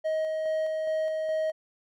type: tone with tremolo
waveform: triangle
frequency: 630 Hz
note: D#5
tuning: 21 cents sharp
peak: -23 dBFS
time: 0.04-1.52 s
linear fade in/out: 20 ms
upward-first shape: square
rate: 2.4 Hz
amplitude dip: 25%
effects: none